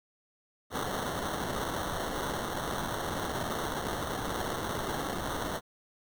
violet noise with sample-and-hold, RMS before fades -34 dBFS, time 0.7-5.61 s, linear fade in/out 50 ms, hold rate 2450 Hz, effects none

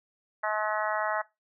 harmonic tone, 213.5 Hz, G#3, 48 cents sharp, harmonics 3 / 4 / 5 / 6 / 7 / 8 / 9, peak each -32 / -33 / -34 / -35 / -35 / -36 / -37 dBFS, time 0.43-1.22 s, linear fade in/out 10 ms, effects noise-tail reverb RT60 0.2 s tail -19 dB re dry

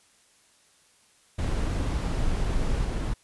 brown noise with level steps, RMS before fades -26 / -28 dBFS, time 1.38-3.14 s, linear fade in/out 10 ms, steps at 2.84 s, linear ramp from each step 10 ms, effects white hiss -61 dBFS RMS until 3.23 s + resampled to 24000 Hz

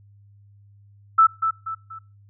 sine tone with echo, 1318.5 Hz, E6, in tune, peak -10 dBFS, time 1.18-1.27 s, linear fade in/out 10 ms, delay 240 ms, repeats 3, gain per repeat -8 dB, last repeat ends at 1.99 s, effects noise-tail reverb RT60 0.3 s tail -22 dB re dry + added 101 Hz sine -49 dBFS peak until 2.29 s

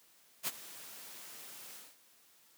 white noise with ADSR envelope, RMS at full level -33 dBFS, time 0.43-1.97 s, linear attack 42 ms, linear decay 34 ms, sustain -17 dB, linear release 220 ms, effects white hiss -65 dBFS RMS until 2.57 s + high-pass 150 Hz 12 dB/octave

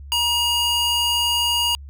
square tone with high-pass filter, 952 Hz, A#5, 36 cents sharp, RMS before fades -20 dBFS, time 0.12-1.75 s, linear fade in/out 0 ms, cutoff 2000 Hz, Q 3.7, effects added 70 Hz sine -35 dBFS peak until 1.89 s

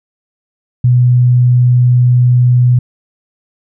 sine tone, 123.7 Hz, B2, 3 cents sharp, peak -5 dBFS, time 0.84-2.79 s, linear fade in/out 5 ms, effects none

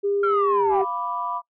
sine tone with pitch glide, 402.5 to 389 Hz, G4 to G4, +46 to -13 cents, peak -19 dBFS, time 0.03-0.85 s, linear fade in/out 20 ms, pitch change -59 cents, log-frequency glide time 0.65-0.72 s
sine linear sweep, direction down, 1396.9 to 736 Hz, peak -19 dBFS, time 0.23-0.82 s, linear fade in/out 5 ms
sine chord, B diminished, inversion second, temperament equal, 698.5 / 987.8 / 1174.7 Hz, F5 / B5 / D6, 0 / 0 / 0 cents, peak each -33 / -27 / -29 dBFS, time 0.69-1.42 s, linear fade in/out 50 ms
effects noise-tail reverb RT60 0.1 s tail -22 dB re dry + tanh soft clip ceiling -11 dBFS

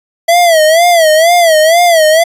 square tone with vibrato, 659.3 Hz, E5, in tune, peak -5 dBFS, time 0.28-2.24 s, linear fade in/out 10 ms, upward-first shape sine, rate 2.1 Hz, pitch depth 120 cents each way, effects resampled to 32000 Hz

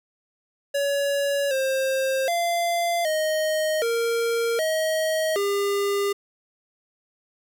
square tone with pitch steps, 564 / 531 / 688 / 623 / 463.8 / 633 / 402.1 Hz, C#5 / C5 / F5 / D#5 / A#4 / D#5 / G4, +30 / +25 / -26 / +2 / -9 / +30 / +44 cents, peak -22 dBFS, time 0.74-6.13 s, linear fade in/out 10 ms, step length 770 ms, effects none

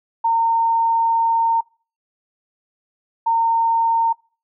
sine tone pair in turn, 915 / 915 Hz, A#5 / A#5, -32 / -32 cents, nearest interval unison, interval 0 cents, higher neither, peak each -14 dBFS, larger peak neither, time 0.24-1.61 / 3.26-4.13 s, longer first, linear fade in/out 10 ms, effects noise-tail reverb RT60 0.4 s tail -26 dB re dry

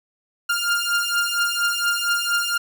sawtooth beating tone pair, 1400 / 1404.3 Hz, F6 / F6, +4 / +9 cents, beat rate 4.3 Hz, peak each -19 dBFS, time 0.49-2.58 s, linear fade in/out 10 ms, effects none

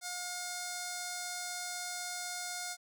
5% pulse tone with notch filter, 716 Hz, F5, 43 cents sharp, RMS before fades -40 dBFS, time 0.01-2.77 s, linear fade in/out 50 ms, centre 2900 Hz, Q 1.9, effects none

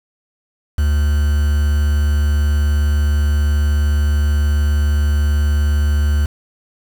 triangle tone with quantisation, 73.42 Hz, D2, in tune, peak -10 dBFS, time 0.78-6.26 s, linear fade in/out 5 ms, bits 5, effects none

